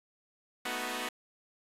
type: chord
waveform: 5% pulse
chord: B dominant seventh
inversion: third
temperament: equal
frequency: 220 / 246.9 / 311.1 / 370 Hz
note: A3 / B3 / D#4 / F#4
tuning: 0 / 0 / 0 / 0 cents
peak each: -31 / -26 / -30 / -29 dBFS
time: 0.65-1.09 s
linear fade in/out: 5 ms
effects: resampled to 32000 Hz + 9-bit